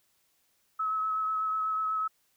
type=tone with vibrato; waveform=sine; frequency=1289 Hz; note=E6; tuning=39 cents flat; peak=-27 dBFS; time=0.79-2.08 s; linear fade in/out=10 ms; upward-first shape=triangle; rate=8.1 Hz; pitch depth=20 cents each way; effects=white hiss -71 dBFS RMS until 2.36 s